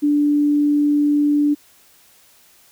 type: tone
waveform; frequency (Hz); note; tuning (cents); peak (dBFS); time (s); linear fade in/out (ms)
sine; 292.7; D4; -6; -13; 0.02-1.55; 20
effects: white hiss -52 dBFS RMS until 2.71 s